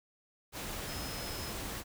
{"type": "tone in noise", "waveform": "sine", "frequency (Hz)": 5140, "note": "E8", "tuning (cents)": -45, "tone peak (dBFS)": -46, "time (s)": [0.85, 1.54], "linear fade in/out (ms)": 50, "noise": "pink", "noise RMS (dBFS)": -40, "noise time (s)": [0.52, 1.84], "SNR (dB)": -9, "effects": []}